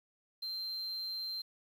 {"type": "tone", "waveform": "sine", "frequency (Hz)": 4142, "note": "C8", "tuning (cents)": -18, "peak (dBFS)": -34, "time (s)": [0.42, 1.42], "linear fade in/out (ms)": 10, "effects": ["tanh soft clip ceiling -36 dBFS", "10-bit"]}